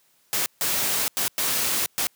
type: noise bursts at uneven times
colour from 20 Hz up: white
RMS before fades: -24 dBFS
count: 5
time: 0.33-0.46 / 0.61-1.08 / 1.17-1.28 / 1.38-1.86 / 1.98-2.07 s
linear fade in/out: 0 ms
effects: white hiss -63 dBFS RMS until 2.15 s + high-pass 100 Hz 12 dB/octave